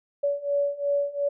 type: beating tone pair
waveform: sine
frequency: 568 / 570.8 Hz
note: C#5 / D5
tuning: +42 / -49 cents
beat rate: 2.8 Hz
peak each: -27 / -25 dBFS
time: 0.23-1.29 s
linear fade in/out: 10 ms
effects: none